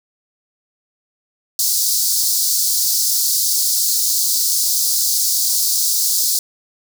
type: high-pass noise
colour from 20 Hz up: pink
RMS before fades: -17 dBFS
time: 1.59-6.39 s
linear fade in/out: 2 ms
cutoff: 4400 Hz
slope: 48 dB/octave
effects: none